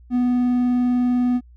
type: tone with vibrato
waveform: triangle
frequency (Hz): 246.9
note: B3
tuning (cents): 0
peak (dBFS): -14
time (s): 0.1-1.41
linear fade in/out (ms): 50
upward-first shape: square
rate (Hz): 20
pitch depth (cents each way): 11
effects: added 60 Hz sine -44 dBFS peak until 1.56 s